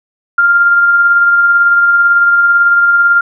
sine tone with tremolo, 1396.9 Hz, F6, in tune, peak -4 dBFS, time 0.38-3.21 s, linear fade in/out 5 ms, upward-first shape sine, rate 18 Hz, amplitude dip 30%, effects none

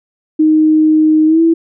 sine tone with pitch glide, 311.1 to 329.6 Hz, D#4 to E4, 0 to 0 cents, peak -6 dBFS, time 0.39-1.54 s, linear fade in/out 10 ms, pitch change +100 cents, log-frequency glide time 1.26-1.41 s, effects none

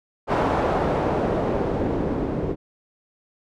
white noise with low-pass filter sweep, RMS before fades -23 dBFS, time 0.27-2.56 s, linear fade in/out 50 ms, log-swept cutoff 850 to 340 Hz, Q 1.2, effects none

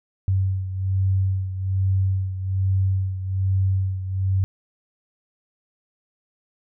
sine beating tone pair, 95.1 / 96.3 Hz, F#2 / G2, +48 / -30 cents, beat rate 1.2 Hz, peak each -20 / -26 dBFS, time 0.28-4.44 s, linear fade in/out 0 ms, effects none

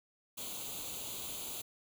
white noise with comb filter, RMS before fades -42 dBFS, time 0.37-1.62 s, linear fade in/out 10 ms, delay 0.28 ms, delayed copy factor +0.8, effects none

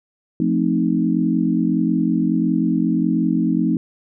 sine chord, F dominant seventh, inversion none, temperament equal, 174.61 / 220 / 261.6 / 311.1 Hz, F3 / A3 / C4 / Eb4, 0 / 0 / 0 / 0 cents, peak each -21 dBFS, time 0.4-3.77 s, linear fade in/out 2 ms, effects none

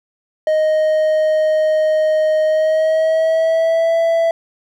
triangle tone with pitch glide, 622.3 to 663.1 Hz, D#5 to E5, 0 to +10 cents, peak -10 dBFS, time 0.47-4.31 s, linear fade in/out 2 ms, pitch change +110 cents, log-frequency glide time 2.45-3.97 s, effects none

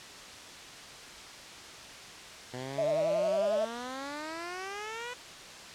10% pulse exponential sweep, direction up, 123.47 to 500 Hz, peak -29 dBFS, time 2.53-5.14 s, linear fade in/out 10 ms
sine tone with vibrato, 622.3 Hz, D#5, in tune, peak -26 dBFS, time 2.78-3.65 s, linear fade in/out 5 ms, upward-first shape triangle, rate 11 Hz, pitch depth 140 cents each way
effects white hiss -46 dBFS RMS until 5.74 s + low-pass 6000 Hz 12 dB/octave

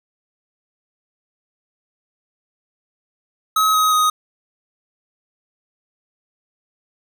square tone with pitch steps, 1278 / 1264.1 / 1250.3 Hz, D#6 / D#6 / D#6, +46 / +27 / +8 cents, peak -14 dBFS, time 3.56-4.1 s, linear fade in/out 5 ms, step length 180 ms, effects none

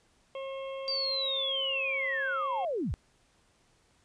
harmonic tone, 539 Hz, C#5, 49 cents flat, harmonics 1 / 2 / 4 / 5 / 6, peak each -36 / -45 / -51 / -52 / -51 dBFS, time 0.35-2.65 s, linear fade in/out 2 ms
sine linear sweep, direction down, 4710 to 39.29 Hz, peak -29 dBFS, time 0.88-2.94 s, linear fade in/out 0 ms
effects pink hiss -67 dBFS RMS until 4.04 s + resampled to 22050 Hz

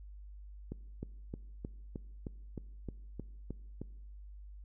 click train, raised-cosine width 3 ms, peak -27 dBFS, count 11, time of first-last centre 0.72-3.816 s, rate 3.23 Hz, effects noise-tail reverb RT60 1.0 s tail -21 dB re dry + added 50 Hz sine -47 dBFS peak until 4.64 s

